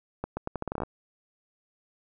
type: accelerating click train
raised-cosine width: 1 ms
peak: -17 dBFS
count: 12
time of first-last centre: 0.24-0.834 s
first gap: 130 ms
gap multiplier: 0.8
effects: none